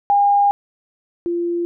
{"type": "tone pair in turn", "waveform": "sine", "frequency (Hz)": [810, 344.7], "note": ["G#5", "F4"], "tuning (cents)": [-43, -23], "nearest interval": "octave + minor third", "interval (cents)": 1480, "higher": "first", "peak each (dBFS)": [-11, -18], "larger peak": "first", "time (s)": [[0.1, 0.51], [1.26, 1.65]], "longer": "first", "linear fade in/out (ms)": 0, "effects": []}